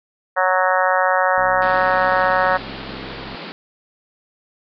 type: harmonic tone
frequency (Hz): 185.1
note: F#3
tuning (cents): +1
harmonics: 3 / 4 / 5 / 6 / 7 / 8 / 9 / 10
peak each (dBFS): -20 / -21 / -22 / -23 / -23 / -24 / -25 / -25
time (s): 0.36-2.58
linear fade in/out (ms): 20
type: click train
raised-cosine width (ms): 3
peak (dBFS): -26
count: 131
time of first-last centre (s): 1.38-3.347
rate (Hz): 66.1
type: band-pass noise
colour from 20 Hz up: pink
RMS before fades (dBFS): -33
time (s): 1.62-3.52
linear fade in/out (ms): 0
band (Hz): 160 to 4800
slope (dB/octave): 96
effects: none

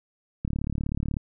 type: click train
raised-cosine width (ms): 5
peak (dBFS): -16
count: 27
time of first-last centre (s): 0.45-1.168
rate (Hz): 36.2
effects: none

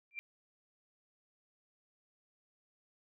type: tone with exponential growth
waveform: sine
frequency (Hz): 2366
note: D7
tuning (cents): +12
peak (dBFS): -34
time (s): 0.11-0.19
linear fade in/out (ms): 0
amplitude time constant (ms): 17
effects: none

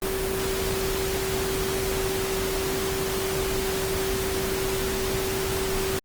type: tone in noise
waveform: sine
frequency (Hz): 383.6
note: G4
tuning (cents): -37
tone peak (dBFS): -27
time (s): 0.02-5.99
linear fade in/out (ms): 2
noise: pink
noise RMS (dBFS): -29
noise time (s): 0.02-5.99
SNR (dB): -1
effects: Opus 24 kbps

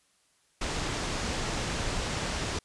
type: low-pass noise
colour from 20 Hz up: pink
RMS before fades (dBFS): -32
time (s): 0.61-2.59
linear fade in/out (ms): 5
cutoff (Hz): 7900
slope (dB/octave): 24
effects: white hiss -68 dBFS RMS until 2.64 s + resampled to 24000 Hz

